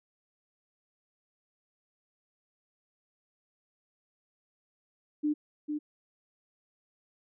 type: tone with echo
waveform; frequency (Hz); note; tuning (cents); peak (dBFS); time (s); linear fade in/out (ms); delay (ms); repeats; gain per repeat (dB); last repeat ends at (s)
sine; 299.1; D4; +32; -25; 5.23-5.34; 20; 450; 1; -5; 5.79
effects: none